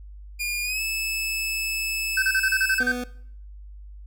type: tone with pitch glide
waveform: sawtooth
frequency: 2423 to 2612 Hz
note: D#7 to E7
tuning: -47 to -17 cents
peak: -22 dBFS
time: 0.39-2.8 s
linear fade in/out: 20 ms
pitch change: +130 cents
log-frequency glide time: 0.63-0.81 s
type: tone bursts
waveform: triangle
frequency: 1544 Hz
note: G6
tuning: 27 cents flat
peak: -17 dBFS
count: 9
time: 2.17-2.92 s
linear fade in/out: 5 ms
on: 54 ms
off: 33 ms
type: tone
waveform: 25% pulse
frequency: 246.9 Hz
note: B3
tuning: in tune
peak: -24 dBFS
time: 2.8-3.04 s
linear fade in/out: 5 ms
effects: noise-tail reverb RT60 0.6 s tail -19 dB re dry + added 50 Hz sine -39 dBFS peak until 4.06 s